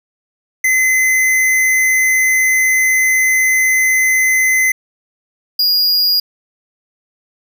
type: tone pair in turn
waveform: square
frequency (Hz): 2044 / 4861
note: C7 / D#8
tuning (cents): -41 / -41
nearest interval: octave + minor third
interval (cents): 1500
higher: second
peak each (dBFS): -11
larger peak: neither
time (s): 0.64-4.72 / 5.59-6.2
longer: first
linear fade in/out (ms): 5
effects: none